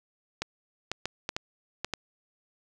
clicks, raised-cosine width 0.2 ms, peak -13 dBFS, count 7, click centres 0.42 / 0.916 / 1.056 / 1.291 / 1.365 / 1.846 / 1.937 s, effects none

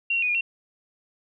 sine tone with pitch steps, 2753 / 2734 / 2476 / 2428 / 2726 Hz, F7 / F7 / D#7 / D#7 / F7, -25 / -37 / -9 / -43 / -43 cents, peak -21 dBFS, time 0.1-0.41 s, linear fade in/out 5 ms, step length 62 ms, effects none

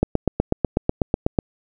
click train, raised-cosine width 2 ms, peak -3 dBFS, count 12, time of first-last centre 0.03-1.388 s, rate 8.1 Hz, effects none

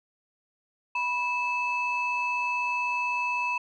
sine tone pair together, 979.9 / 2616 Hz, B5 / E7, -14 / -14 cents, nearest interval octave + perfect fourth, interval 1700 cents, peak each -27 dBFS, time 0.95-3.58 s, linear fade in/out 5 ms, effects tanh soft clip ceiling -20 dBFS

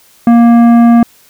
sine tone with tanh clipping, 234.7 Hz, A#3, 12 cents sharp, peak -4 dBFS, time 0.27-1.03 s, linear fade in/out 2 ms, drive 12 dB, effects white hiss -45 dBFS RMS until 1.29 s

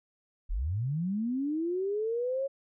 sine linear sweep, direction up, 31.58 to 554 Hz, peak -28 dBFS, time 0.49-2.48 s, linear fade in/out 20 ms, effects none

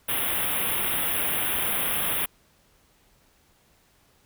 white band-stop noise, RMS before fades -26 dBFS, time 0.08-2.26 s, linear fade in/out 10 ms, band 3600 to 9500 Hz, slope 96 dB/octave, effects pink hiss -62 dBFS RMS until 4.25 s

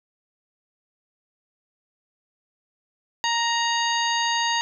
harmonic tone with a mistuned harmonic, 933 Hz, A#5, 1 cent sharp, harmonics 1 / 2 / 3 / 4 / 5 / 7, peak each -24 / -27 / -29 / -30 / -31 / -32 dBFS, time 3.24-4.61 s, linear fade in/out 0 ms, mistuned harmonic 3, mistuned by +24 cents, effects none

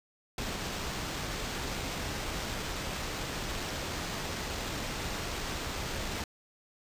pink noise with sample-and-hold, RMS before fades -36 dBFS, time 0.38-6.24 s, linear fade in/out 2 ms, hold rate 11025 Hz, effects resampled to 32000 Hz

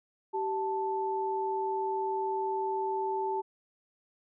sine tone pair together, 386.3 / 880 Hz, G4 / A5, -25 / 0 cents, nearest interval octave + major second, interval 1425 cents, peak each -32 / -31 dBFS, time 0.33-3.42 s, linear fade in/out 20 ms, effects none

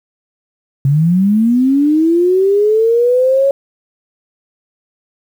sine linear sweep, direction up, 133.1 to 557 Hz, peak -8 dBFS, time 0.85-3.51 s, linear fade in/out 2 ms, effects 7-bit

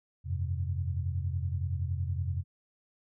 sine chord, F suspended second, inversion none, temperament equal, 87.31 / 98 / 130.81 Hz, F2 / G2 / C3, 0 / 0 / 0 cents, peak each -31 / -36 / -36 dBFS, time 0.24-2.44 s, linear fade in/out 50 ms, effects none

